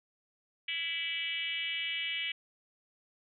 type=tone with frequency modulation; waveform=sine; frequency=2623 Hz; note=E7; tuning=9 cents flat; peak=-32 dBFS; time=0.68-2.32 s; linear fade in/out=5 ms; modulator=319 Hz; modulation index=1.9; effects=none